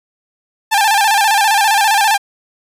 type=tone with vibrato; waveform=sawtooth; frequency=840 Hz; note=G#5; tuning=19 cents sharp; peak=-6 dBFS; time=0.71-2.18 s; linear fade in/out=20 ms; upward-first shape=square; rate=15 Hz; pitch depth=82 cents each way; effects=resampled to 32000 Hz